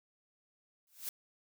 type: noise with exponential growth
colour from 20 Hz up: blue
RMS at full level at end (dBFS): -36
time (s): 0.87-1.09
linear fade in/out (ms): 1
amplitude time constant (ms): 46
effects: none